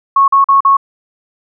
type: tone bursts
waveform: sine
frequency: 1100 Hz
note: C#6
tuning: 14 cents flat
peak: -5 dBFS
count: 4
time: 0.16-0.769 s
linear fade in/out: 5 ms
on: 120 ms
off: 43 ms
effects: none